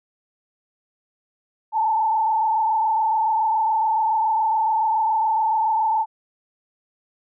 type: tone with frequency modulation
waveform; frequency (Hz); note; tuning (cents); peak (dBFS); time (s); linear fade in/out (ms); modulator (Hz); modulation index
sine; 880; A5; 0; -17; 1.72-6.06; 50; 27.1; 1.2
effects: none